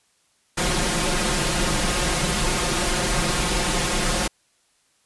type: noise with comb filter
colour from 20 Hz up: pink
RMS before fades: -22 dBFS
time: 0.57-4.28 s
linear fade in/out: 10 ms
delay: 5.6 ms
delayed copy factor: +0.95
effects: white hiss -64 dBFS RMS until 5.05 s + resampled to 24000 Hz